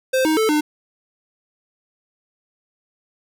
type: tone with pitch steps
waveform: square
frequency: 521 / 313.7 / 438.9 / 301.7 Hz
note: C5 / D#4 / A4 / D4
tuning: -7 / +14 / -4 / +47 cents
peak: -16 dBFS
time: 0.13-0.61 s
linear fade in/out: 10 ms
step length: 120 ms
effects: none